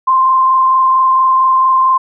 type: tone with frequency modulation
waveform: sine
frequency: 1046.5 Hz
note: C6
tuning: in tune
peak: -7 dBFS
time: 0.07-1.98 s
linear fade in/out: 10 ms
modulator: 24.4 Hz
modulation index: 0.55
effects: none